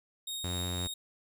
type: tone with tremolo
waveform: sawtooth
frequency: 3729 Hz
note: A#7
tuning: in tune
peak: -32 dBFS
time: 0.27-0.94 s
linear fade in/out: 5 ms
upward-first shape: triangle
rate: 3.9 Hz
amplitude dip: 30%
type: tone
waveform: sawtooth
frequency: 89.4 Hz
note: F2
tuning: 41 cents sharp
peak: -30 dBFS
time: 0.44-0.87 s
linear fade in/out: 0 ms
effects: none